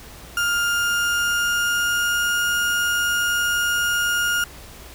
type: tone with pitch glide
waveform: 35% pulse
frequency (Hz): 1407 to 1421.7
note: F6 to F6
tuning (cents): +12 to +30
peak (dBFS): -17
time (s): 0.37-4.44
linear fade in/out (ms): 2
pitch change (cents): +18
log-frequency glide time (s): 0.62-2.4
effects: added 60 Hz sine -45 dBFS peak until 4.94 s + pink hiss -42 dBFS RMS until 4.94 s